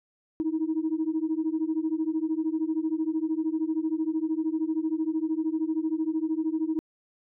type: beating tone pair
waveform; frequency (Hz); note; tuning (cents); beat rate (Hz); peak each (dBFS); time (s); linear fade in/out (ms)
sine; 311.1 / 324.1; D#4 / E4; 0 / -29; 13; -27; 0.4-6.79; 0
effects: tanh soft clip ceiling -19 dBFS